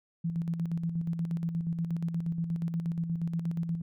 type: tone with tremolo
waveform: sine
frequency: 167.3 Hz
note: E3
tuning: 26 cents sharp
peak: -27 dBFS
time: 0.24-3.82 s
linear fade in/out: 10 ms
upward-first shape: square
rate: 8.4 Hz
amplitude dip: 50%
effects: none